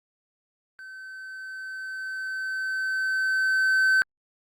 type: tone with level ramp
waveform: triangle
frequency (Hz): 1535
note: G6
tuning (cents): -37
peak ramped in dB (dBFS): -38 to -15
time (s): 0.79-4.02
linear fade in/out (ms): 0
effects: Opus 48 kbps